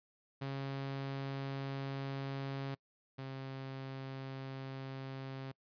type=tone pair in turn; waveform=sawtooth; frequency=136.7 / 133.96 Hz; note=C#3 / C3; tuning=-24 / +41 cents; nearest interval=unison; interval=35 cents; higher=first; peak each=-34 / -38 dBFS; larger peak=first; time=0.41-2.75 / 3.18-5.52 s; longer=neither; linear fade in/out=10 ms; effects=noise-tail reverb RT60 0.1 s tail -26 dB re dry + resampled to 11025 Hz